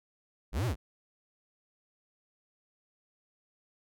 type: linear two-way sweep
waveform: square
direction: up then down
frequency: 38.29 to 130.81 to 38.29 Hz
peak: -29 dBFS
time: 0.52-0.76 s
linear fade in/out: 50 ms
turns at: 0.66 s
effects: none